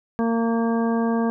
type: harmonic tone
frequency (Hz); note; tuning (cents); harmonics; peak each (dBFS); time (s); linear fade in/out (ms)
229.6; A#3; -26; 1 / 2 / 3 / 4 / 5 / 7; -20 / -26 / -30 / -32 / -34 / -37; 0.19-1.3; 0
effects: none